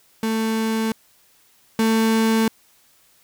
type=tone pair in turn; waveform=35% pulse; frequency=222.2 / 223.1 Hz; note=A3 / A3; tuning=+17 / +24 cents; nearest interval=unison; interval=7 cents; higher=second; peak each=-18 / -14 dBFS; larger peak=second; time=0.23-0.92 / 1.79-2.48 s; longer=neither; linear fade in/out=2 ms; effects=white hiss -57 dBFS RMS until 3.23 s